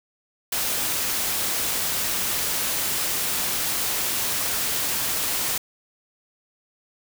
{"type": "noise", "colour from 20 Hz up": "white", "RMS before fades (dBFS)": -25, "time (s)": [0.52, 5.58], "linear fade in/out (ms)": 5, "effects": []}